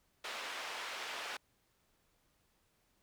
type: band-pass noise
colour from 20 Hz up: white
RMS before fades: -43 dBFS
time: 0.24-1.37 s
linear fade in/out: 5 ms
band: 540 to 2900 Hz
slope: 12 dB/octave
effects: pink hiss -75 dBFS RMS until 3.02 s